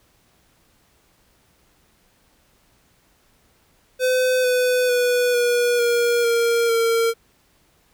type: tone with pitch steps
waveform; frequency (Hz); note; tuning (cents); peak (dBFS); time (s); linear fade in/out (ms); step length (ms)
square; 509 / 500.3 / 491.7 / 483.2 / 474.9 / 466.8 / 458.7; C5 / B4 / B4 / B4 / A#4 / A#4 / A#4; -48 / +22 / -8 / -38 / +32 / +2 / -28; -17; 3.99-7.14; 50; 450
effects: pink hiss -60 dBFS RMS until 7.93 s